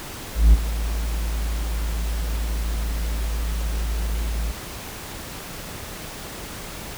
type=tone with ADSR envelope; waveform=triangle; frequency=55 Hz; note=A1; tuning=in tune; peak=-5 dBFS; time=0.34-4.52 s; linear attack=190 ms; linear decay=31 ms; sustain=-15 dB; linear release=11 ms; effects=pink hiss -35 dBFS RMS until 6.97 s